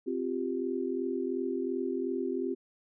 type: chord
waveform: sine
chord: C suspended fourth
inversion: none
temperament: equal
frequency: 261.6 / 349.2 / 392 Hz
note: C4 / F4 / G4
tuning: 0 / 0 / 0 cents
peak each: -34 dBFS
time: 0.06-2.55 s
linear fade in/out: 20 ms
effects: none